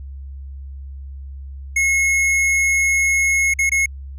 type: tone with dropouts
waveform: square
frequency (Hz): 2172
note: C#7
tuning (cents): -36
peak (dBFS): -15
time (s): 1.76-3.86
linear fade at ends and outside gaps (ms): 5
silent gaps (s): 3.539-3.588 / 3.695-3.717
effects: added 68 Hz sine -30 dBFS peak until 4.18 s + low-pass 12000 Hz 12 dB/octave